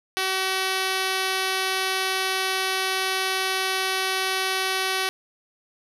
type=tone with low-pass filter; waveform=5% pulse; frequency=379.2 Hz; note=F#4; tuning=43 cents sharp; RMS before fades=-25 dBFS; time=0.17-5.09 s; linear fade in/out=0 ms; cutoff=11000 Hz; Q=0.83; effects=none